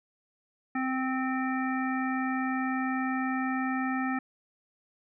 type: harmonic tone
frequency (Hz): 260.6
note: C4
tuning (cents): -7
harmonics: 1 / 3 / 5 / 7 / 9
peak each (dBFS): -29 / -35 / -36 / -36 / -42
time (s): 0.75-4.19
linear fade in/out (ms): 5
effects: none